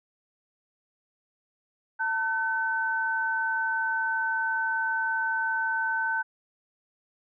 sine tone pair together, 897 / 1522.3 Hz, A5 / F#6, +33 / +49 cents, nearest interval major sixth, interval 916 cents, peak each -30 / -26 dBFS, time 1.99-6.23 s, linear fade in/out 20 ms, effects none

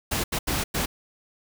pink noise bursts at uneven times, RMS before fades -26 dBFS, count 4, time 0.11-0.24 / 0.32-0.39 / 0.47-0.64 / 0.74-0.86 s, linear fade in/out 10 ms, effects none

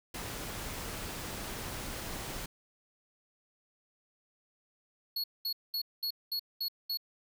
pink noise, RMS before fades -40 dBFS, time 0.14-2.46 s, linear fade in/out 5 ms
square tone bursts, 4351 Hz, C#8, 33 cents flat, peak -32 dBFS, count 7, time 5.16-6.973 s, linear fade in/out 5 ms, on 79 ms, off 210 ms
effects none

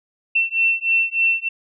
sine beating tone pair, 2694 / 2697.3 Hz, E7 / E7, +37 / +39 cents, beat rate 3.3 Hz, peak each -19 dBFS, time 0.35-1.49 s, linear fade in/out 10 ms, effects none

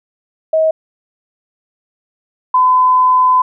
sine tone pair in turn, 636 / 1013.7 Hz, D#5 / B5, +38 / +45 cents, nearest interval minor sixth, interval 807 cents, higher second, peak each -9 / -7 dBFS, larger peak second, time 0.53-0.71 / 2.54-3.42 s, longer second, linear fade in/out 5 ms, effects none

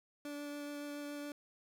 30% pulse tone with vibrato, 290.4 Hz, D4, 19 cents flat, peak -39 dBFS, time 0.25-1.32 s, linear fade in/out 2 ms, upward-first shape triangle, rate 7.1 Hz, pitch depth 10 cents each way, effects none

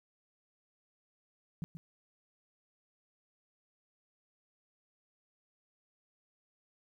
sine tone with echo, 162.9 Hz, E3, 20 cents flat, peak -34 dBFS, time 1.62-1.64 s, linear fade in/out 0 ms, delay 130 ms, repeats 1, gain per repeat -8 dB, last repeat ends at 1.77 s, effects 12-bit

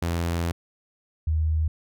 sawtooth / sine tone pair in turn, 84.8 / 78.65 Hz, E2 / D#2, +50 / +19 cents, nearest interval minor second, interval 131 cents, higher first, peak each -20 dBFS, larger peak neither, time 0.02-0.52 / 1.27-1.68 s, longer first, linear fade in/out 5 ms, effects none

